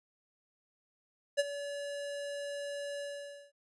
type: tone with ADSR envelope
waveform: square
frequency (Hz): 571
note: D5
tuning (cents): -49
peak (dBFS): -24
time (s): 1.37-3.52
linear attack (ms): 25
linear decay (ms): 30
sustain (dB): -14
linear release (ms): 520
effects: resampled to 24000 Hz